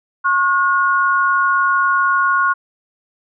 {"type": "tone pair together", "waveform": "sine", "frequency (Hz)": [1091, 1438.3], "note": ["C#6", "F#6"], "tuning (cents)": [-28, -49], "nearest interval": "perfect fourth", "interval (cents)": 479, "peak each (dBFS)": -15, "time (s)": [0.24, 2.54], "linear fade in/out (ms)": 20, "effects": []}